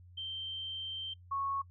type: tone pair in turn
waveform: sine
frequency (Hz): 3131 / 1102.5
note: G7 / C#6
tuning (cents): -3 / -10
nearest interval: octave + tritone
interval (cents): 1807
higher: first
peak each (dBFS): -37 / -32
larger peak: second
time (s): 0.17-1.14 / 1.31-1.62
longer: first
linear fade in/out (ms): 10
effects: noise-tail reverb RT60 0.1 s tail -22 dB re dry + added 89 Hz sine -53 dBFS peak until 1.7 s